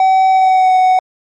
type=tone with pitch glide; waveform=triangle; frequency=760 to 743.9 Hz; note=F#5 to F#5; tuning=+46 to +9 cents; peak=-5 dBFS; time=0-0.99 s; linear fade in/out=2 ms; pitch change=-37 cents; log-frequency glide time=0.31-0.75 s; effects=MP3 32 kbps